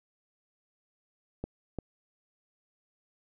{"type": "clicks", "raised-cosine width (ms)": 2, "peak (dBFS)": -21, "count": 2, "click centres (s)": [1.44, 1.787], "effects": []}